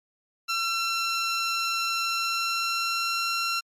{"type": "tone with pitch glide", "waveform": "15% pulse", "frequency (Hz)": [1353, 1363.2], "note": ["E6", "F6"], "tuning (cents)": [45, -42], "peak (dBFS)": -18, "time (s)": [0.48, 3.61], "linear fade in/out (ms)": 20, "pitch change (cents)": 13, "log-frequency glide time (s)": [2.02, 3.3], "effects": ["low-pass 10000 Hz 12 dB/octave", "MP3 96 kbps"]}